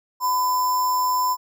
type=tone with sample-and-hold; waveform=sine; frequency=1002 Hz; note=B5; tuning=25 cents sharp; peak=-18 dBFS; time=0.2-1.37 s; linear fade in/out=50 ms; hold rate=6300 Hz; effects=none

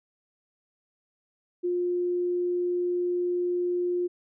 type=tone; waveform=sine; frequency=354.6 Hz; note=F4; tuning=26 cents sharp; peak=-24 dBFS; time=1.63-4.08 s; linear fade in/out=20 ms; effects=none

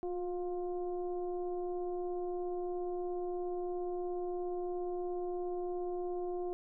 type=tone with frequency modulation; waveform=sine; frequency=357.5 Hz; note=F4; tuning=41 cents sharp; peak=-34 dBFS; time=0.03-6.53 s; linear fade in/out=0 ms; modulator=349 Hz; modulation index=0.72; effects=none

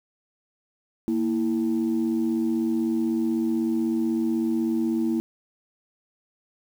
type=tone pair together; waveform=sine; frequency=231.9 / 328 Hz; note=A#3 / E4; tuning=-9 / -9 cents; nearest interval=tritone; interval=600 cents; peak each=-23 dBFS; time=1.08-5.2 s; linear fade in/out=0 ms; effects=tanh soft clip ceiling -16 dBFS + 8-bit

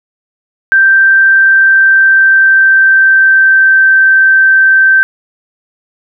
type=tone with pitch glide; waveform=sine; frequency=1568 to 1555.4 Hz; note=G6 to G6; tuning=0 to -14 cents; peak=-3 dBFS; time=0.72-5.03 s; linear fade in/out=0 ms; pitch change=-14 cents; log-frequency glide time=1.31-3.79 s; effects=none

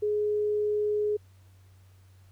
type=tone; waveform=sine; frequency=419.2 Hz; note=G#4; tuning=16 cents sharp; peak=-24 dBFS; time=0.02-1.17 s; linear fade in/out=10 ms; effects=added 94 Hz sine -53 dBFS peak until 2.31 s + pink hiss -66 dBFS RMS until 2.31 s

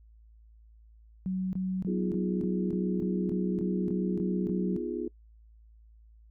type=tone bursts; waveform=sine; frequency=186.9 Hz; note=F#3; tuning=18 cents sharp; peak=-28 dBFS; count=12; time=1.26-4.764 s; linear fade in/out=0 ms; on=270 ms; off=24 ms
type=chord; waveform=sine; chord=F half-diminished seventh; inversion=second; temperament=equal; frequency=246.9 / 311.1 / 349.2 / 415.3 Hz; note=Cb4 / Eb4 / F4 / Ab4; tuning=0 / 0 / 0 / 0 cents; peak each=-37 / -38 / -34 / -37 dBFS; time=1.87-5.08 s; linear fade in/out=5 ms
effects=noise-tail reverb RT60 0.1 s tail -24 dB re dry + added 55 Hz sine -53 dBFS peak until 6.3 s

